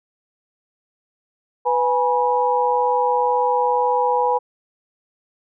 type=tone cluster; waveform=sine; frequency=496.6 / 831 / 971 Hz; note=B4 / G#5 / B5; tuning=+9 / +1 / -30 cents; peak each=-20 dBFS; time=1.65-4.39 s; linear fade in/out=20 ms; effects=none